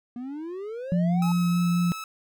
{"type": "exponential sweep", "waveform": "triangle", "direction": "up", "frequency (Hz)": [236.5, 880], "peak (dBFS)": -30, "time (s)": [0.16, 1.32], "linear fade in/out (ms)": 2}
{"type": "tone with vibrato", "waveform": "sine", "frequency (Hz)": 174.61, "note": "F3", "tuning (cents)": 0, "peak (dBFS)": -20, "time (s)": [0.92, 1.92], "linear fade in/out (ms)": 0, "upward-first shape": "sine", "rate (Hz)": 4.8, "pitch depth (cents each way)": 11}
{"type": "tone with pitch glide", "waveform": "sawtooth", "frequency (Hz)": [1281, 1300.4], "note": ["E6", "E6"], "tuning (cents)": [-50, -24], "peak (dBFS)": -30, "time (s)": [1.22, 2.04], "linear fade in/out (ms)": 2, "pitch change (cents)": 26, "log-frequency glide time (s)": [1.45, 1.63]}
{"effects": []}